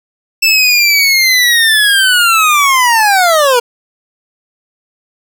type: linear sweep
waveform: 25% pulse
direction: down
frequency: 2657 to 466.2 Hz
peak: -3 dBFS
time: 0.42-3.6 s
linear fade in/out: 10 ms
effects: none